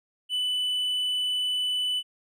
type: tone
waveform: triangle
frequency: 2989 Hz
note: F#7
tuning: 17 cents sharp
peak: -23 dBFS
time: 0.29-2.03 s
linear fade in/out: 50 ms
effects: none